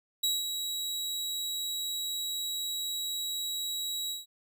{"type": "tone with ADSR envelope", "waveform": "sawtooth", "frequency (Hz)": 3872, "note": "B7", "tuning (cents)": -35, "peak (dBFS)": -22, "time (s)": [0.23, 4.26], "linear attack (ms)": 9, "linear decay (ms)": 190, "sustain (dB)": -7, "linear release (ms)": 160, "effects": []}